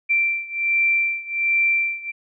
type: beating tone pair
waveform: sine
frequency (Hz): 2351 / 2352.3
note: D7 / D7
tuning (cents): +1 / +2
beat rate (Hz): 1.3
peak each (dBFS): -20 / -22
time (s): 0.09-2.12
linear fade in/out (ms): 20
effects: none